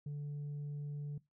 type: tone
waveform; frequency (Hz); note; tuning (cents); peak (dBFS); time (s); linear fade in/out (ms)
sine; 145.7; D3; -13; -36; 0.06-1.18; 5
effects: noise-tail reverb RT60 0.2 s tail -21 dB re dry + tanh soft clip ceiling -38 dBFS